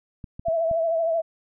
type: clicks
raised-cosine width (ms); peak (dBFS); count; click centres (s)
5; -24; 4; 0.242 / 0.395 / 0.484 / 0.713
type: tone with vibrato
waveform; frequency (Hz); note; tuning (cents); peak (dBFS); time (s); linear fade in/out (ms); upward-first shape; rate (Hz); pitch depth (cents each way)
sine; 659.3; E5; 0; -20; 0.45-1.22; 20; triangle; 13; 54
effects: none